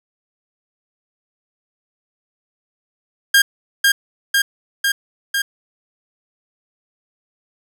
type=tone with echo; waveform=sawtooth; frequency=1613 Hz; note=G6; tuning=49 cents sharp; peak=-5 dBFS; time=3.34-3.42 s; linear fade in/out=5 ms; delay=500 ms; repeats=4; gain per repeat=-2 dB; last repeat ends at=5.42 s; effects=none